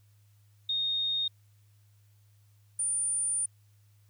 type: tone pair in turn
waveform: sine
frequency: 3700 / 9254 Hz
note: A#7 / D9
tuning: -14 / -27 cents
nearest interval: octave + major third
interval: 1587 cents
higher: second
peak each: -27 dBFS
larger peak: neither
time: 0.69-1.28 / 2.79-3.46 s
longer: second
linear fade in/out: 5 ms
effects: added 103 Hz sine -59 dBFS peak until 4.09 s + white hiss -72 dBFS RMS until 4.09 s